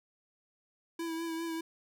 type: tone with vibrato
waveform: square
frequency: 329.6 Hz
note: E4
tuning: in tune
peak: -35 dBFS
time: 0.99-1.61 s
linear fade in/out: 5 ms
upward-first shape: triangle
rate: 5 Hz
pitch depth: 34 cents each way
effects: none